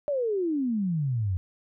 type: exponential sweep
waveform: sine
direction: down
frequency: 600 to 87.2 Hz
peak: -24 dBFS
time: 0.08-1.37 s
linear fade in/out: 0 ms
effects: none